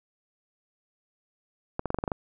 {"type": "clicks", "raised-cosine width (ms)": 1, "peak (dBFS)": -14, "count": 8, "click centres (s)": [1.794, 1.857, 1.904, 1.945, 1.987, 2.039, 2.078, 2.118], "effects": []}